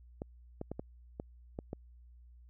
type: clicks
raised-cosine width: 2 ms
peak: -25 dBFS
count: 7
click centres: 0.219 / 0.614 / 0.716 / 0.795 / 1.199 / 1.589 / 1.731 s
effects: added 60 Hz sine -54 dBFS peak until 2.49 s